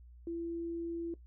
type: tone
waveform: sine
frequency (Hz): 336.5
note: E4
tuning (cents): +36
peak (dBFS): -35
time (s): 0.27-1.14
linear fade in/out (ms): 2
effects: noise-tail reverb RT60 0.1 s tail -17 dB re dry + added 60 Hz sine -52 dBFS peak until 1.26 s